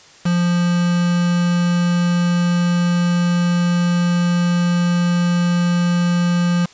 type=tone with quantisation; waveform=triangle; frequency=174.61 Hz; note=F3; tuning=in tune; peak=-12 dBFS; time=0.25-6.66 s; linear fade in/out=10 ms; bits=4; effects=white hiss -45 dBFS RMS until 6.73 s + resampled to 16000 Hz